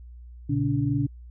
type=tone cluster; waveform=sine; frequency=117.2 / 140.5 / 286.9 Hz; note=A#2 / C#3 / D4; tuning=+10 / +24 / -40 cents; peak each=-26 dBFS; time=0.49-1.07 s; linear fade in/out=10 ms; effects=added 60 Hz sine -41 dBFS peak until 1.3 s